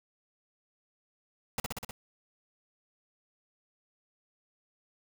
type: noise with echo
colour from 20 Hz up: pink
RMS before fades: -32 dBFS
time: 1.58-1.6 s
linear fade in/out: 2 ms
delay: 62 ms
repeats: 5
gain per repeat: -2 dB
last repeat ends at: 1.91 s
effects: none